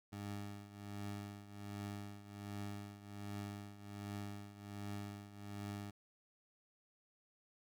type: tone with tremolo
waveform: 20% pulse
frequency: 101.8 Hz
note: G#2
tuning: 34 cents flat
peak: -37 dBFS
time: 0.12-5.91 s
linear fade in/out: 10 ms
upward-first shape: triangle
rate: 1.3 Hz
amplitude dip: 80%
effects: none